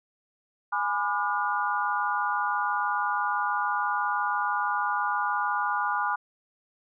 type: chord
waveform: sine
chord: G# diminished seventh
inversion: none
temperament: just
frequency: 830.6 / 996.7 / 1196.1 / 1435.3 Hz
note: G#5 / B5 / D6 / F6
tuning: 0 / +16 / +31 / +47 cents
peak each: -30 dBFS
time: 0.72-6.16 s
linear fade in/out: 10 ms
effects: none